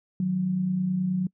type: tone pair together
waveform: sine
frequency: 155.57 / 185 Hz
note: D#3 / F#3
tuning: 0 / 0 cents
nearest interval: minor third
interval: 300 cents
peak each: -33 / -23 dBFS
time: 0.2-1.27 s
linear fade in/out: 2 ms
effects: noise-tail reverb RT60 0.1 s tail -25 dB re dry